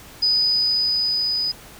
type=tone with level ramp; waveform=sine; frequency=4978 Hz; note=D#8; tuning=in tune; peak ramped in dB=-15 to -20 dBFS; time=0.22-1.52 s; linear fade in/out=10 ms; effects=pink hiss -43 dBFS RMS until 1.79 s